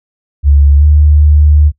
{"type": "tone with pitch glide", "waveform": "sine", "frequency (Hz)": [71.2, 74.57], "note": ["C#2", "D2"], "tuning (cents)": [47, 27], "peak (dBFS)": -3, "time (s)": [0.43, 1.72], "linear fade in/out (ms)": 50, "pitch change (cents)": 80, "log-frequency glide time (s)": [0.78, 0.83], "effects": ["noise-tail reverb RT60 0.1 s tail -20 dB re dry"]}